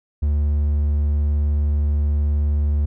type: tone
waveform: triangle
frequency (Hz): 73.42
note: D2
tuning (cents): 0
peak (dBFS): -14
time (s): 0.22-2.86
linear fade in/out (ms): 10
effects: none